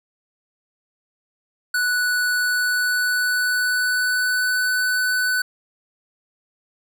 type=tone with pitch glide; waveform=square; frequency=1480 to 1498.9 Hz; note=F#6 to F#6; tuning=0 to +22 cents; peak=-19 dBFS; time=1.74-5.42 s; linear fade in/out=5 ms; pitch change=+22 cents; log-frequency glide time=2.34-4.69 s; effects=none